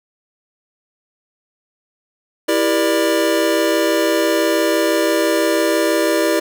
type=chord; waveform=square; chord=E half-diminished seventh; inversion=none; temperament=just; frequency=329.6 / 395.6 / 474.7 / 593.3 Hz; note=E4 / G4 / Bb4 / D5; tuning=0 / +16 / +31 / +18 cents; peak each=-19 / -22 / -23 / -19 dBFS; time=2.48-6.4 s; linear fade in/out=10 ms; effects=none